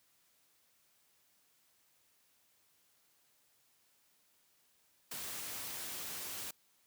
white noise, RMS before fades -43 dBFS, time 5.11-6.51 s, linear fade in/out 5 ms, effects white hiss -72 dBFS RMS until 6.86 s + high-pass 60 Hz 12 dB/octave

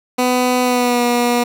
15% pulse tone with pitch glide, 250 to 241.5 Hz, B3 to B3, +21 to -39 cents, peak -7 dBFS, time 0.18-1.44 s, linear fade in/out 10 ms, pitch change -60 cents, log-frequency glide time 0.63-1.03 s, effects none

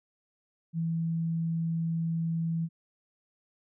sine tone, 164.81 Hz, E3, in tune, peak -27 dBFS, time 0.73-2.69 s, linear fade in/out 50 ms, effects none

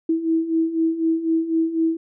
sine beating tone pair, 322.9 / 326.9 Hz, E4 / E4, -36 / -14 cents, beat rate 4 Hz, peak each -24 / -19 dBFS, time 0.09-1.97 s, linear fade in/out 5 ms, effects none

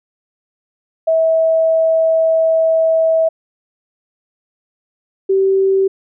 sine tone pair in turn, 648 / 386.1 Hz, E5 / G4, -30 / -26 cents, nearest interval major sixth, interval 896 cents, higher first, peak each -10 dBFS, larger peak neither, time 1.07-3.29 / 5.29-5.88 s, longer first, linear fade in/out 10 ms, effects none

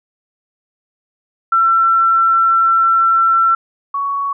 sine tone pair in turn, 1347 / 1118.7 Hz, E6 / C#6, +37 / +15 cents, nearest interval minor third, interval 322 cents, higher first, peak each -9 / -16 dBFS, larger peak first, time 1.52-3.55 / 3.94-4.33 s, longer first, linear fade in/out 5 ms, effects none

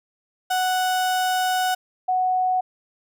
35% pulse / sine tone pair in turn, 740 / 740 Hz, F#5 / F#5, 0 / 0 cents, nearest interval unison, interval 0 cents, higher neither, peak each -18 dBFS, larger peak neither, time 0.5-1.75 / 2.08-2.61 s, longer first, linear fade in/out 10 ms, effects none

